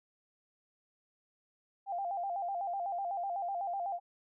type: tone with vibrato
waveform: sine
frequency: 743 Hz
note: F#5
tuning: 7 cents sharp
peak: -33 dBFS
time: 1.86-4 s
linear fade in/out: 50 ms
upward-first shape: square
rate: 8 Hz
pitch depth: 110 cents each way
effects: none